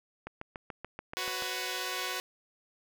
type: click train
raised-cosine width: 0.5 ms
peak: -24 dBFS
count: 9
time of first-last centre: 0.27-1.423 s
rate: 6.94 Hz
type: chord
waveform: 5% pulse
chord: F# suspended fourth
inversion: none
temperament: equal with one note detuned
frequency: 370 / 499 / 554.4 Hz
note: F#4 / B4 / C#5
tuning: 0 / +18 / 0 cents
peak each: -25 / -25 / -30 dBFS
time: 1.17-2.2 s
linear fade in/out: 0 ms
effects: none